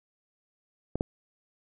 clicks, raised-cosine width 2 ms, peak -17 / -13 dBFS, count 2, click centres 0.956 / 1.009 s, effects none

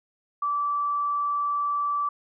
sine tone, 1160 Hz, D6, 22 cents flat, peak -23 dBFS, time 0.42-2.09 s, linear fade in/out 5 ms, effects none

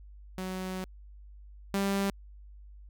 sawtooth tone pair in turn, 186.3 / 197.38 Hz, F#3 / G3, +12 / +12 cents, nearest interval minor second, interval 100 cents, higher second, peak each -30 / -23 dBFS, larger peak second, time 0.38-0.84 / 1.74-2.1 s, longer first, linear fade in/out 0 ms, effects added 50 Hz sine -47 dBFS peak until 2.89 s

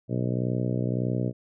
harmonic tone, 61.74 Hz, B1, in tune, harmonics 2 / 3 / 4 / 5 / 6 / 7 / 8 / 9 / 10, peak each -27 / -31 / -33 / -35 / -37 / -38 / -39 / -40 / -41 dBFS, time 0.08-1.33 s, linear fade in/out 50 ms, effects none

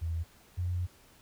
sine tone pair in turn, 82.41 / 89.07 Hz, E2 / F2, 0 / +35 cents, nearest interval minor second, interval 135 cents, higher second, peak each -30 / -29 dBFS, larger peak second, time 0.01-0.24 / 0.57-0.87 s, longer second, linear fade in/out 20 ms, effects pink hiss -60 dBFS RMS until 1.21 s

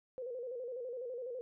sine tone with vibrato, 494.3 Hz, B4, 1 cent sharp, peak -39 dBFS, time 0.18-1.41 s, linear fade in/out 0 ms, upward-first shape square, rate 12 Hz, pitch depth 74 cents each way, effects none

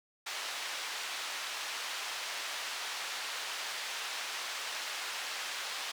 white band-pass noise, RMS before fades -39 dBFS, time 0.26-5.92 s, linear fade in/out 10 ms, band 760 to 4300 Hz, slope 12 dB/octave, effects none

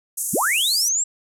white band-pass noise, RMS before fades -26 dBFS, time 0.17-0.89 s, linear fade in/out 10 ms, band 6700 to 12000 Hz, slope 48 dB/octave
sine linear sweep, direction up, 97.3 to 7700 Hz, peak -18 dBFS, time 0.33-1.04 s, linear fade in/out 10 ms
effects none

